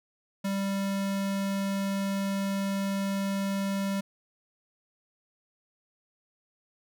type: tone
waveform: square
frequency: 196.5 Hz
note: G3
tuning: 4 cents sharp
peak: -28 dBFS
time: 0.44-4.01 s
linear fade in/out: 10 ms
effects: none